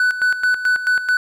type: tone with tremolo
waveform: triangle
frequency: 1493 Hz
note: F#6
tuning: 15 cents sharp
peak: -11 dBFS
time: 0-1.17 s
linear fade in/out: 2 ms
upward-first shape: square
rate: 4.6 Hz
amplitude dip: 70%
effects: none